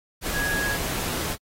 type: tone in noise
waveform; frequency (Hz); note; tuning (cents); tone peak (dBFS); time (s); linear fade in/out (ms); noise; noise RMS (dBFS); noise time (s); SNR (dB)
sine; 1661.2; G#6; 0; -25; 0.32-0.78; 50; pink; -29; 0.21-1.37; +1
effects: AAC 48 kbps